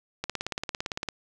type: click train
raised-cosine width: 0.2 ms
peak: -13 dBFS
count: 16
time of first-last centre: 0.24-1.087 s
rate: 17.7 Hz
effects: none